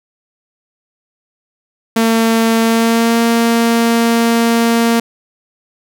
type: tone with pitch glide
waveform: sawtooth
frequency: 226.6 to 231.6 Hz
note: A#3 to A#3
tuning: -49 to -11 cents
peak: -6 dBFS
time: 1.96-5 s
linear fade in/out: 5 ms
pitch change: +38 cents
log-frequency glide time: 2.61-3.2 s
effects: none